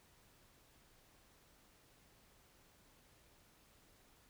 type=silence; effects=pink hiss -68 dBFS RMS until 4.29 s